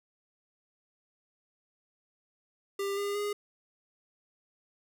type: tone with pitch steps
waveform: square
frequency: 397.4 / 404.6 / 411.9 Hz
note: G4 / G#4 / G#4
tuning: +24 / -45 / -14 cents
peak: -31 dBFS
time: 2.79-3.33 s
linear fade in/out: 5 ms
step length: 180 ms
effects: none